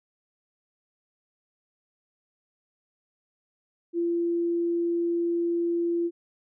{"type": "tone", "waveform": "sine", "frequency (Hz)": 341.5, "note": "F4", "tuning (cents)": -39, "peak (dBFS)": -23, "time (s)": [3.93, 6.11], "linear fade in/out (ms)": 50, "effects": []}